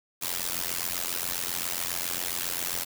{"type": "noise with amplitude modulation", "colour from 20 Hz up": "white", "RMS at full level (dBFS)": -27, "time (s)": [0.21, 2.85], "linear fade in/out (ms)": 20, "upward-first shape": "sine", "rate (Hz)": 87.4, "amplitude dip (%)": 100, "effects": []}